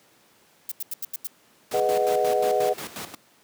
violet noise bursts, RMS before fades -30 dBFS, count 6, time 0.69-1.271 s, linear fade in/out 2 ms, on 26 ms, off 85 ms
pink noise with tremolo, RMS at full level -33 dBFS, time 1.71-3.15 s, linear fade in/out 5 ms, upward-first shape square, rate 5.6 Hz, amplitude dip 70%
sine chord, G# minor seventh, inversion none, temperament equal, 415.3 / 493.9 / 622.3 / 740 Hz, G#4 / B4 / D#5 / F#5, 0 / 0 / 0 / 0 cents, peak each -25 dBFS, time 1.73-2.74 s, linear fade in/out 20 ms
effects pink hiss -58 dBFS RMS until 3.43 s + high-pass 200 Hz 12 dB/octave

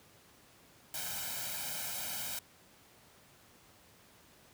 white noise with comb filter, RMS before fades -39 dBFS, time 0.94-2.39 s, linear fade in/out 2 ms, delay 1.3 ms, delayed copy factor +0.85, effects pink hiss -61 dBFS RMS until 4.53 s + high-pass 80 Hz 12 dB/octave

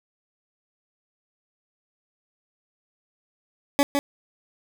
20% pulse tone with echo, 283.1 Hz, C#4, 37 cents sharp, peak -11 dBFS, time 3.79-3.83 s, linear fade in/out 0 ms, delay 160 ms, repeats 1, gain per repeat -4 dB, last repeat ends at 3.99 s, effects none

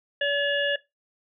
harmonic tone, 570 Hz, C#5, 48 cents sharp, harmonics 1 / 3 / 5 / 6, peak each -26 / -24 / -29 / -37 dBFS, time 0.21-0.76 s, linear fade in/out 5 ms, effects noise-tail reverb RT60 0.2 s tail -19 dB re dry

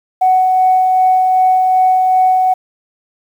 sine tone with tremolo, 745 Hz, F#5, 12 cents sharp, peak -6 dBFS, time 0.21-2.54 s, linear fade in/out 10 ms, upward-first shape sine, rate 2.6 Hz, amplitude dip 25%, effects tanh soft clip ceiling -2 dBFS + 7-bit

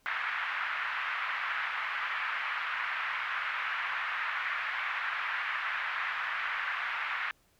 pink band-pass noise, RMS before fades -34 dBFS, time 0.06-7.31 s, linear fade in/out 0 ms, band 1200 to 2300 Hz, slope 24 dB/octave, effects pink hiss -68 dBFS RMS until 7.59 s

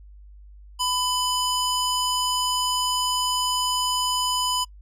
square tone with band-pass filter, 1000 Hz, B5, 21 cents sharp, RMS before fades -24 dBFS, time 0.79-4.65 s, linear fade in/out 20 ms, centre 5500 Hz, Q 0.6, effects noise-tail reverb RT60 0.1 s tail -26 dB re dry + added 50 Hz sine -43 dBFS peak until 4.81 s

